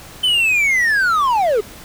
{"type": "linear sweep", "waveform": "triangle", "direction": "down", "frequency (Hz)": [3073, 393.1], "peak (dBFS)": -11, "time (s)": [0.23, 1.61], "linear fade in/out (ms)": 10, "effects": ["pink hiss -38 dBFS RMS until 1.84 s"]}